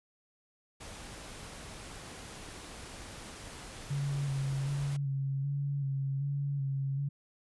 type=noise; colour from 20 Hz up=pink; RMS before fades=-46 dBFS; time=0.8-4.97 s; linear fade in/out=10 ms
type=tone with vibrato; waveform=sine; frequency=138.9 Hz; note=C#3; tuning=4 cents sharp; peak=-30 dBFS; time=3.9-7.09 s; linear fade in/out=10 ms; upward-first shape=square; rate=1.3 Hz; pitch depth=27 cents each way
effects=resampled to 24000 Hz